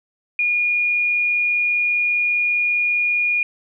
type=tone; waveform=sine; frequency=2435 Hz; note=D#7; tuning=38 cents flat; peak=-16 dBFS; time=0.39-3.43 s; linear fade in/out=2 ms; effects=none